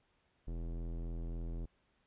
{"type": "tone with low-pass filter", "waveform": "square", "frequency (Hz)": 41.84, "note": "E1", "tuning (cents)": 27, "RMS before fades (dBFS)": -40, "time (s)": [0.47, 1.66], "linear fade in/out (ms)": 10, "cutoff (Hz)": 400, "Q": 0.99, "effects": ["pink hiss -75 dBFS RMS until 2.06 s", "resampled to 8000 Hz"]}